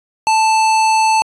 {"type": "tone", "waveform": "square", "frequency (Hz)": 880, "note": "A5", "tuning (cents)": 0, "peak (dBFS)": -11, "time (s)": [0.27, 1.22], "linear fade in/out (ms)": 0, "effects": ["resampled to 22050 Hz"]}